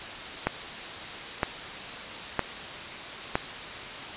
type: click train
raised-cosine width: 0.5 ms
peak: -8 dBFS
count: 4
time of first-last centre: 0.47-3.355 s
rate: 1.04 Hz
effects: white hiss -37 dBFS RMS until 4.16 s + resampled to 8000 Hz